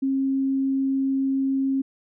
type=tone; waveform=sine; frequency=269.3 Hz; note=C#4; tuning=50 cents flat; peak=-20 dBFS; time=0.02-1.82 s; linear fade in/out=10 ms; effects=none